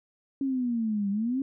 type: exponential two-way sweep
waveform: sine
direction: down then up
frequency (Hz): 277.2 to 196 to 277.2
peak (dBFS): -25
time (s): 0.41-1.42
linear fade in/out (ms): 2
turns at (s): 1.1
effects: none